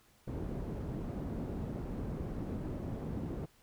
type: low-pass noise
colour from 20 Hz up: white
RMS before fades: -39 dBFS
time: 0.27-3.46 s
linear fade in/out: 10 ms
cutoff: 260 Hz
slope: 12 dB/octave
effects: pink hiss -66 dBFS RMS until 3.62 s